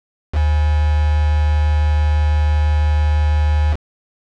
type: tone with quantisation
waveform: sine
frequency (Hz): 75.5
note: D2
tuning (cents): +48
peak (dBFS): -12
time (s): 0.32-3.77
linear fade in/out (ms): 50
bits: 4
effects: low-pass 4000 Hz 12 dB/octave